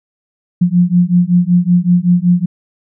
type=beating tone pair; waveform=sine; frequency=174.2 / 179.5 Hz; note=F3 / F3; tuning=-4 / +48 cents; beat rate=5.3 Hz; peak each=-11 dBFS; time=0.61-2.46 s; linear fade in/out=10 ms; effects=none